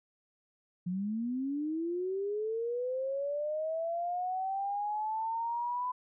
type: linear sweep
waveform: sine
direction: up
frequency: 173.3 to 1004 Hz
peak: -31 dBFS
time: 0.86-5.92 s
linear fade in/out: 10 ms
effects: none

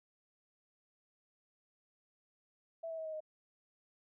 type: tone with pitch steps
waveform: sine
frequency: 659.3 / 649.5 / 639.8 / 630.3 / 620.9 Hz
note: E5 / E5 / D#5 / D#5 / D#5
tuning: 0 / -26 / +48 / +22 / -4 cents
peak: -39 dBFS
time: 2.83-3.205 s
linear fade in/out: 10 ms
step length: 75 ms
effects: none

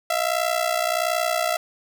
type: ring-modulated tone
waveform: sawtooth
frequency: 668 Hz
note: E5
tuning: 23 cents sharp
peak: -14 dBFS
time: 0.1-1.57 s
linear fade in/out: 2 ms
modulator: 30.7 Hz
effects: none

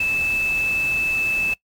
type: tone in noise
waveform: sine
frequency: 2624 Hz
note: E7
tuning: 9 cents flat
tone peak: -18 dBFS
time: 0-1.54 s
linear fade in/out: 5 ms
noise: pink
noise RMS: -35 dBFS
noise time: 0-1.54 s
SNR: +14 dB
effects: noise-tail reverb RT60 0.1 s tail -21 dB re dry + MP3 96 kbps

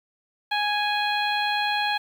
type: harmonic tone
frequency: 830.6 Hz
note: G#5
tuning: in tune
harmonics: 1 / 2 / 3 / 4 / 5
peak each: -25 / -28 / -30 / -31 / -32 dBFS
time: 0.51-1.98 s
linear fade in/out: 10 ms
effects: 8-bit

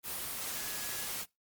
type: tone in noise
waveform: sine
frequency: 1685 Hz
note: G#6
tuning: 25 cents sharp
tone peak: -49 dBFS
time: 0.53-1.08 s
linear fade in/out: 50 ms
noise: white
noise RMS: -38 dBFS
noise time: 0.03-1.26 s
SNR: -14 dB
effects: noise-tail reverb RT60 0.2 s tail -22 dB re dry + Opus 24 kbps

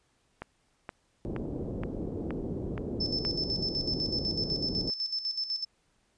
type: click train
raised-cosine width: 0.5 ms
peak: -22 dBFS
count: 7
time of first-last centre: 0.42-3.25 s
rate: 2.12 Hz
type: low-pass noise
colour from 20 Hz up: white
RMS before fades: -35 dBFS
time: 1.25-4.9 s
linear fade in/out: 0 ms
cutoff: 420 Hz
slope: 24 dB/octave
type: tone with tremolo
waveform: sine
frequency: 5274 Hz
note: E8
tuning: in tune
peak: -28 dBFS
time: 3-5.65 s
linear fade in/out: 10 ms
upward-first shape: square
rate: 8 Hz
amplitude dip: 65%
effects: pink hiss -71 dBFS RMS until 6.17 s + resampled to 22050 Hz

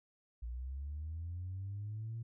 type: linear sweep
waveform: sine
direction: up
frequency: 57 to 116.54 Hz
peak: -38 dBFS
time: 0.42-2.23 s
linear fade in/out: 10 ms
effects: tanh soft clip ceiling -35 dBFS

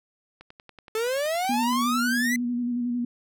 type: click train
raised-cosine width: 0.3 ms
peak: -29 dBFS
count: 15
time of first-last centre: 0.41-1.731 s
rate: 10.6 Hz
type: exponential sweep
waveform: 45% pulse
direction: up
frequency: 431.4 to 2043 Hz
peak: -24 dBFS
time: 0.95-2.36 s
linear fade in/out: 2 ms
type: tone with vibrato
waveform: sine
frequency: 242.2 Hz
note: B3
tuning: 34 cents flat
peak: -24 dBFS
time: 1.49-3.05 s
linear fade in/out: 5 ms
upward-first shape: square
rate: 11 Hz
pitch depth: 24 cents each way
effects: none

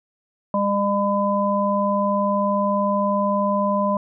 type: harmonic tone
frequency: 201.7 Hz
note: G3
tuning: 50 cents sharp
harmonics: 1 / 3 / 5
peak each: -22 / -22 / -22 dBFS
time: 0.54-3.97 s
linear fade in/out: 2 ms
effects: none

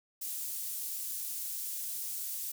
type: high-pass noise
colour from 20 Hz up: pink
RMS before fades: -38 dBFS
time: 0.21-2.52 s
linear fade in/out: 10 ms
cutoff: 10000 Hz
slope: 12 dB/octave
effects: none

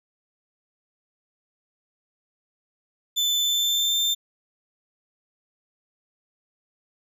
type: tone with pitch glide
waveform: 35% pulse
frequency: 3520 to 3579 Hz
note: A7 to A7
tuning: 0 to +29 cents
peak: -19 dBFS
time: 3.16-4.15 s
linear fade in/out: 20 ms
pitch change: +29 cents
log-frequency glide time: 3.39-3.98 s
effects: none

